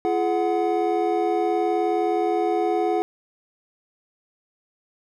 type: tone cluster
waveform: triangle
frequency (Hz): 342.3 / 421.5 / 738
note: F4 / G#4 / F#5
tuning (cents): -35 / +26 / -5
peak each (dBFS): -22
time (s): 0.05-3.02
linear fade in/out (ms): 0
effects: none